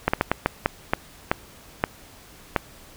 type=slowing click train; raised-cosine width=0.5 ms; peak=-3 dBFS; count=10; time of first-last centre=0.08-2.562 s; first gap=55 ms; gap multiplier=1.38; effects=pink hiss -48 dBFS RMS until 2.96 s